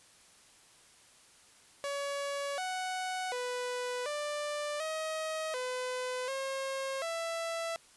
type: tone with pitch steps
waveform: sawtooth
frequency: 564 / 742 / 495.2 / 591 / 632 / 505 / 538 / 664 Hz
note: C#5 / F#5 / B4 / D5 / D#5 / B4 / C5 / E5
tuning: +30 / +5 / +5 / +11 / +27 / +39 / +48 / +12 cents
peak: -30 dBFS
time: 1.84-7.76 s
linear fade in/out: 0 ms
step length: 740 ms
effects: white hiss -60 dBFS RMS until 7.96 s + resampled to 24000 Hz